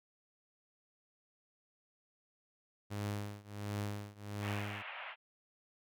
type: tone with tremolo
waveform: sawtooth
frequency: 102.9 Hz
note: G#2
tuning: 16 cents flat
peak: -31 dBFS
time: 2.9-4.83 s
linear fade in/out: 20 ms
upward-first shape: triangle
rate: 1.4 Hz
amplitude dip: 95%
type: band-pass noise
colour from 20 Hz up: white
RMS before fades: -46 dBFS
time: 4.4-5.16 s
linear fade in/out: 50 ms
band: 590 to 2900 Hz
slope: 48 dB/octave
effects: none